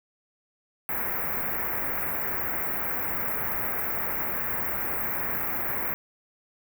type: band-stop noise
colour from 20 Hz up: white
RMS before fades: -29 dBFS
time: 0.89-5.94 s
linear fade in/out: 0 ms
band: 2200 to 14000 Hz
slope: 48 dB/octave
effects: none